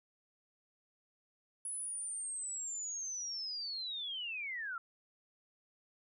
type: linear sweep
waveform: sine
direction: down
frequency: 10340 to 1318.5 Hz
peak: -38 dBFS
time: 1.65-4.78 s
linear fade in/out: 2 ms
effects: none